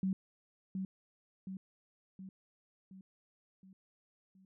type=tone with echo; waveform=sine; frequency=190 Hz; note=F#3; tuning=46 cents sharp; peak=-30 dBFS; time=0.03-0.13 s; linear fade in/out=2 ms; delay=720 ms; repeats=6; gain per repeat=-5 dB; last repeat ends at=4.45 s; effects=none